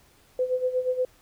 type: tone with tremolo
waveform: sine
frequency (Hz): 507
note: B4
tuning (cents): +45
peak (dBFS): -20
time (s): 0.39-1.05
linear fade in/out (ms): 2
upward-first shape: sine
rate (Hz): 8.4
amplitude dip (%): 75
effects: pink hiss -59 dBFS RMS until 1.21 s